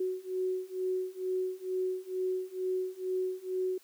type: beating tone pair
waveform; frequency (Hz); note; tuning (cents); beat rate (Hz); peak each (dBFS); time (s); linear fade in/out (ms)
sine; 370 / 372.2; F#4 / F#4; 0 / +10; 2.2; -34 / -33; 0-3.78; 5
effects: white hiss -62 dBFS RMS until 3.83 s + high-pass 200 Hz 12 dB/octave